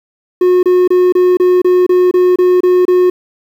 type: tone bursts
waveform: triangle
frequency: 362.5 Hz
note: F#4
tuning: 35 cents flat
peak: -4 dBFS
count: 11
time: 0.41-3.1 s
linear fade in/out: 5 ms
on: 220 ms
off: 27 ms
effects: 7-bit